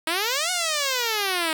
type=exponential two-way sweep; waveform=5% pulse; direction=up then down; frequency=311.1 to 740 to 311.1 Hz; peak=-11 dBFS; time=0.07-1.53 s; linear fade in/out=2 ms; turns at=0.51 s; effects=none